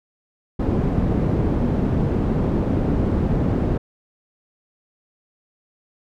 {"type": "low-pass noise", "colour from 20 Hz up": "white", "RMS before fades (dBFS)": -20, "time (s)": [0.59, 3.78], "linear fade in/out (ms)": 10, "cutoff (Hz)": 260, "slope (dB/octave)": 12, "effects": []}